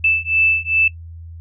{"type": "beating tone pair", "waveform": "sine", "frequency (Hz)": [2637, 2639.5], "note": ["E7", "E7"], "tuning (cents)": [0, 2], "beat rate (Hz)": 2.5, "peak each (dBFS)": -17, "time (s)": [0.04, 0.88], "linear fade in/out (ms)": 5, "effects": ["noise-tail reverb RT60 0.1 s tail -17 dB re dry", "added 83 Hz sine -32 dBFS peak until 1.4 s"]}